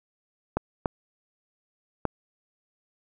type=clicks; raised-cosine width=1 ms; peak=-10 dBFS; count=3; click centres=0.57 / 0.858 / 2.053 s; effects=none